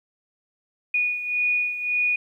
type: beating tone pair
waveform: sine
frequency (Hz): 2460 / 2461.8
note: D#7 / D#7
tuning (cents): -20 / -19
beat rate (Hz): 1.8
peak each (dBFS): -22 / -28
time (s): 0.94-2.16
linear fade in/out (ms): 5
effects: 10-bit

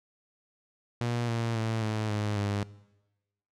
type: tone with pitch steps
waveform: sawtooth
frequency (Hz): 119.3 / 115.57 / 111.96 / 108.45 / 105.06 / 101.78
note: A#2 / A#2 / A2 / A2 / G#2 / G#2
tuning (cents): +41 / -14 / +31 / -25 / +20 / -34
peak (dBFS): -24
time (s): 1.01-2.63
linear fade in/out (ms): 0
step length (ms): 270
effects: noise-tail reverb RT60 1.0 s tail -20 dB re dry + low-pass 7000 Hz 12 dB/octave

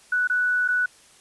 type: tone with dropouts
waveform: sine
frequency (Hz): 1480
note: F#6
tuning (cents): 0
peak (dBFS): -19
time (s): 0.12-0.86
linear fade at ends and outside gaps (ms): 5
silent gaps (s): 0.274-0.298 / 0.679-0.685
effects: white hiss -53 dBFS RMS until 1.2 s + resampled to 24000 Hz

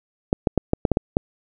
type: clicks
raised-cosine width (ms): 2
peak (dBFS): -3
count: 8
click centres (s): 0.329 / 0.472 / 0.577 / 0.734 / 0.852 / 0.917 / 0.971 / 1.169
effects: none

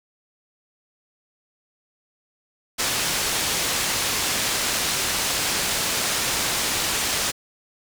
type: low-pass noise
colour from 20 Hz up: white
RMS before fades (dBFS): -24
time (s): 2.78-7.32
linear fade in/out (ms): 20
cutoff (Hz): 7900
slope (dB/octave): 12
effects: none

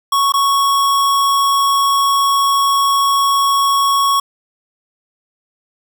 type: tone with dropouts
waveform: square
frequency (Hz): 1108.7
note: C#6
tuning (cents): 0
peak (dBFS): -12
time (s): 0.12-4.2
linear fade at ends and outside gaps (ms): 5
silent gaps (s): 0.322-0.338
effects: none

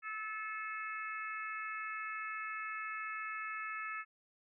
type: harmonic tone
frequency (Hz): 434.1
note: A4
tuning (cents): -23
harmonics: 3 / 4 / 5 / 6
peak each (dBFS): -42 / -44 / -46 / -48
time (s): 0.02-4.05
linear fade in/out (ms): 50
effects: none

